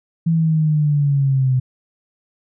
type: linear sweep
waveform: sine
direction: down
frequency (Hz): 166.3 to 127.1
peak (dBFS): -13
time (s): 0.26-1.6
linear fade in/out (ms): 10
effects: none